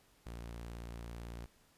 sawtooth tone, 58 Hz, A#1, 8 cents flat, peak -40 dBFS, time 0.26-1.46 s, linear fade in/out 5 ms, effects pink hiss -68 dBFS RMS until 1.77 s + resampled to 32000 Hz

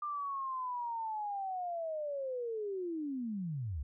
sine linear sweep, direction down, 1198 to 61.74 Hz, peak -35 dBFS, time 0.02-3.83 s, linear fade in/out 5 ms, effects none

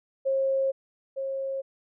sine tone pair in turn, 538 / 540 Hz, C5 / C#5, +48 / -45 cents, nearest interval unison, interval 7 cents, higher second, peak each -22 / -28 dBFS, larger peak first, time 0.25-0.72 / 1.16-1.62 s, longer first, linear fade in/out 20 ms, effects none

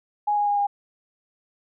sine tone with pitch steps, 831 / 824.3 / 817.7 / 811.1 Hz, G#5 / G#5 / G#5 / G#5, +1 / -13 / -27 / -41 cents, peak -19 dBFS, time 0.27-0.67 s, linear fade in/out 10 ms, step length 100 ms, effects none

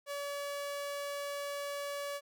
sawtooth tone, 570 Hz, C#5, 48 cents sharp, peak -33 dBFS, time 0.06-2.21 s, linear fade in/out 50 ms, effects none

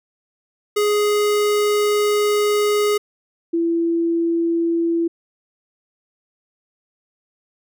square / sine tone pair in turn, 416.3 / 335.3 Hz, G#4 / E4, +4 / +30 cents, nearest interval major third, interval 374 cents, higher first, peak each -16 dBFS, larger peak neither, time 0.76-2.98 / 3.53-5.08 s, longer first, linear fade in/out 10 ms, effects none

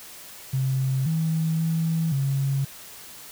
triangle tone with pitch steps, 132.6 / 161.1 / 163 / 137.3 Hz, C3 / E3 / E3 / C#3, +23 / -39 / -19 / -16 cents, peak -17 dBFS, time 0.53-2.65 s, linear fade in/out 10 ms, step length 530 ms, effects tanh soft clip ceiling -19 dBFS + white hiss -43 dBFS RMS until 3.31 s

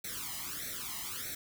white noise with flanger, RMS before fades -40 dBFS, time 0.04-1.35 s, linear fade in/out 5 ms, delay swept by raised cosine 0.5 to 1.01 ms, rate 1.6 Hz, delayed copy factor +1, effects none

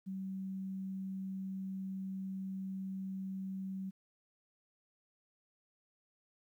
sine tone, 191.1 Hz, G3, 44 cents flat, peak -38 dBFS, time 0.06-3.91 s, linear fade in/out 20 ms, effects 12-bit

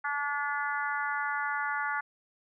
harmonic tone, 288.3 Hz, D4, 32 cents flat, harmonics 3 / 4 / 5 / 6 / 7, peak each -35 / -36 / -33 / -36 / -41 dBFS, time 0.04-2.01 s, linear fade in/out 10 ms, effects none

